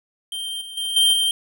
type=tone with level steps; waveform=square; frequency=3154 Hz; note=G7; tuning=10 cents sharp; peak=-27 / -34 / -24 / -14 / -18 dBFS; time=0.32-1.31 s; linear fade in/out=2 ms; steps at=0.61 / 0.77 / 0.96 / 1.13 s; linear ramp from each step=5 ms; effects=none